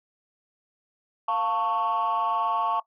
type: chord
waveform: sine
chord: F augmented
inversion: none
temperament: equal with one note detuned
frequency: 698.5 / 892.8 / 1108.7 Hz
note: F5 / A5 / C#6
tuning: 0 / +25 / 0 cents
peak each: -29 / -25 / -24 dBFS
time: 1.28-2.8 s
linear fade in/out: 5 ms
effects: noise-tail reverb RT60 0.1 s tail -18 dB re dry + tanh soft clip ceiling -18 dBFS